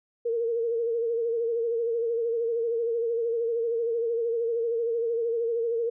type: tone with vibrato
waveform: sine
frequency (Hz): 463.3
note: A#4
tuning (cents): -11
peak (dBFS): -24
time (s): 0.25-5.9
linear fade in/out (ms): 10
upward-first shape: sine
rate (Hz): 13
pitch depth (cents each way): 49
effects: none